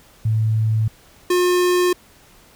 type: tone pair in turn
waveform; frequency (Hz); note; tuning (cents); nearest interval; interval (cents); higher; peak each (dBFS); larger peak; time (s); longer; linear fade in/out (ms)
sine / square; 110 / 358.4; A2 / F4; 0 / +45; octave + minor sixth; 2045; second; -15; neither; 0.25-0.88 / 1.3-1.93; neither; 5
effects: pink hiss -50 dBFS RMS until 2.55 s